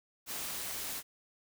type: noise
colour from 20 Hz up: white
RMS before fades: -39 dBFS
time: 0.26-1.03 s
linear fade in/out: 50 ms
effects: none